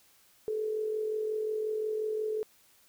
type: tone with amplitude modulation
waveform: sine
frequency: 432.4 Hz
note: A4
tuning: 30 cents flat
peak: -27 dBFS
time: 0.48-2.43 s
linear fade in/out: 0 ms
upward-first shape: sine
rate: 45.6 Hz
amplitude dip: 50%
effects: white hiss -63 dBFS RMS until 2.88 s